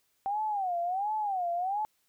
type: tone with vibrato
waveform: sine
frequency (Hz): 771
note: G5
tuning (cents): -29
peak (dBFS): -28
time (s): 0.26-1.85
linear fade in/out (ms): 0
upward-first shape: sine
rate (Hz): 1.4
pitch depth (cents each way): 200
effects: white hiss -73 dBFS RMS until 2.08 s